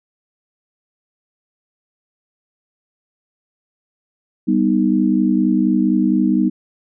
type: chord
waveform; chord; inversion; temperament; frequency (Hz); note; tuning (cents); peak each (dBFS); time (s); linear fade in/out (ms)
sine; G augmented; none; equal; 196 / 246.9 / 311.1; G3 / B3 / D#4; 0 / 0 / 0; -17; 4.47-6.5; 20
effects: none